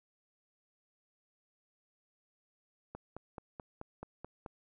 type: click train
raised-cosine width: 1 ms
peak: -29 dBFS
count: 8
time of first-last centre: 2.95-4.462 s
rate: 4.63 Hz
effects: none